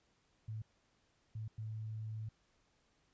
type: tone bursts at uneven times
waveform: sine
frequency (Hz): 109.4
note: A2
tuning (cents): -9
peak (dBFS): -40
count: 3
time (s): 0.48-0.62 / 1.35-1.48 / 1.58-2.29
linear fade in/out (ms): 5
effects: pink hiss -75 dBFS RMS until 3.13 s + resampled to 16000 Hz